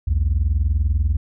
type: tone pair together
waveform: sine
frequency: 62.3 / 82.49 Hz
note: B1 / E2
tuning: +16 / +2 cents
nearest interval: perfect fourth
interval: 486 cents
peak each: -17 dBFS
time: 0.07-1.17 s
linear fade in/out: 10 ms
effects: tanh soft clip ceiling -12 dBFS